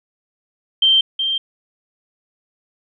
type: tone pair in turn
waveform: sine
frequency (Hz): 3136 / 3161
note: G7 / G7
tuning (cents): 0 / +14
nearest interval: unison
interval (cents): 14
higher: second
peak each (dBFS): -10 / -17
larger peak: first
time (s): 0.82-1.01 / 1.19-1.38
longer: neither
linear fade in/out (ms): 5
effects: none